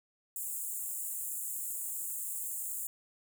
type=high-pass noise; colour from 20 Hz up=pink; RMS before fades=-38 dBFS; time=0.36-2.87 s; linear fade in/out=2 ms; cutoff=7100 Hz; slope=96 dB/octave; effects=none